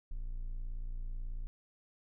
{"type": "tone", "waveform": "triangle", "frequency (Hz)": 29.14, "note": "A#0", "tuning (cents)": 0, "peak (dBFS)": -34, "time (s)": [0.11, 1.47], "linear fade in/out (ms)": 0, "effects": []}